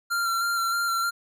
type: tone with vibrato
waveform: square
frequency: 1376 Hz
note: F6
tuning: 26 cents flat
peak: -24 dBFS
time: 0.1-1.11 s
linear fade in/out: 20 ms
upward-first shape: square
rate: 3.2 Hz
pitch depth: 17 cents each way
effects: none

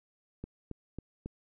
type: click train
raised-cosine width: 3 ms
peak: -26 dBFS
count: 4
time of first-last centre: 0.44-1.26 s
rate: 3.66 Hz
effects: none

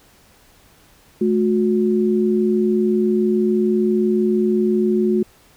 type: tone pair together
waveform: sine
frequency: 216 / 363.3 Hz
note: A3 / F#4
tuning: -32 / -32 cents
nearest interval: major sixth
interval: 900 cents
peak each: -17 dBFS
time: 1.21-5.23 s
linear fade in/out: 5 ms
effects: pink hiss -52 dBFS RMS until 5.56 s

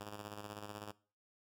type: tone with tremolo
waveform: 5% pulse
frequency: 103.83 Hz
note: G#2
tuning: in tune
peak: -33 dBFS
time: 0-0.92 s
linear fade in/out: 10 ms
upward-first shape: square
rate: 16 Hz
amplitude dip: 50%
effects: noise-tail reverb RT60 0.4 s tail -21 dB re dry

